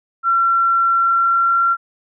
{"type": "tone with pitch glide", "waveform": "sine", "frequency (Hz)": [1360, 1369.5], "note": ["F6", "F6"], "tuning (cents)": [-46, -34], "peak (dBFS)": -12, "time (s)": [0.23, 1.77], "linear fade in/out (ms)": 50, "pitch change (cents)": 12, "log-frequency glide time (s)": [0.94, 1.64], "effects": []}